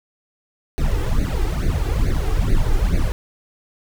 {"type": "noise with flanger", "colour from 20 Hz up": "brown", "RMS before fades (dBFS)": -18, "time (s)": [0.78, 3.12], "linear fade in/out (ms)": 0, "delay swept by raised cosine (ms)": [0.46, 2.56], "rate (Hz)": 2.3, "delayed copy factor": 0.95, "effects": []}